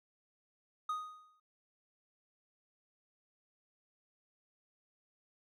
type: tone with exponential decay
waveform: triangle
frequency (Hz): 1244.5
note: D#6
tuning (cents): 0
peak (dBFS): -30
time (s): 0.89-1.4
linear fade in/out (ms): 5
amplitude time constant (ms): 110
effects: none